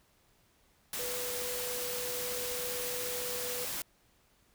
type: tone in noise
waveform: sine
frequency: 493.9 Hz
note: B4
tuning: in tune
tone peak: -39 dBFS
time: 0.99-3.65 s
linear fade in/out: 2 ms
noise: white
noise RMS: -37 dBFS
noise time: 0.93-3.82 s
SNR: -5 dB
effects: pink hiss -68 dBFS RMS until 4.54 s